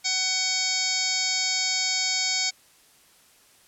harmonic tone with a mistuned harmonic, 750 Hz, F#5, 23 cents sharp, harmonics 1 / 2 / 3 / 4 / 5 / 6 / 7 / 8 / 9 / 10, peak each -39 / -41 / -29 / -38 / -34 / -29 / -29 / -34 / -31 / -35 dBFS, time 0.04-2.51 s, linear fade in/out 20 ms, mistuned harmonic 4, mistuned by +110 cents, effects white hiss -57 dBFS RMS until 3.67 s + low-pass 12000 Hz 12 dB/octave

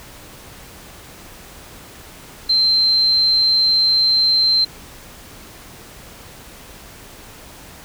sine tone, 4121 Hz, C8, 27 cents flat, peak -12 dBFS, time 2.49-4.65 s, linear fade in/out 10 ms, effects pink hiss -40 dBFS RMS until 7.84 s

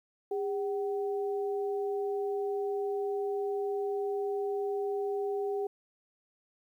sine tone pair together, 404.3 / 761 Hz, G#4 / F#5, -46 / +48 cents, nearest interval major seventh, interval 1094 cents, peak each -30 / -39 dBFS, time 0.31-5.67 s, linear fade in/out 5 ms, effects 11-bit

